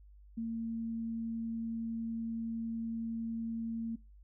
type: tone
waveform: sine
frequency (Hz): 227.7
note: A#3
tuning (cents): -40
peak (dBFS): -34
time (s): 0.37-3.96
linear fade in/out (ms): 10
effects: noise-tail reverb RT60 0.3 s tail -25 dB re dry + added 50 Hz sine -54 dBFS peak until 4.23 s